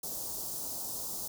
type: band-stop noise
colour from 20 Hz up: white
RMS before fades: -38 dBFS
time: 0.03-1.28 s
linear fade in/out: 5 ms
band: 930 to 4900 Hz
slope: 24 dB/octave
effects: none